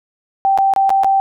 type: tone with dropouts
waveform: sine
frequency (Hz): 780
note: G5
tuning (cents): -9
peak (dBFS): -10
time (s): 0.45-1.2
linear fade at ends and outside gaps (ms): 0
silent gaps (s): 0.576-0.586 / 0.737-0.762 / 0.894-0.903 / 1.035-1.045
effects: none